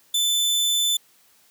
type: tone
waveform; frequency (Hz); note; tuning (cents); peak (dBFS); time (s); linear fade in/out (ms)
sawtooth; 3520; A7; 0; -16; 0.14-0.97; 5
effects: white hiss -58 dBFS RMS until 1.5 s + high-pass 100 Hz 12 dB/octave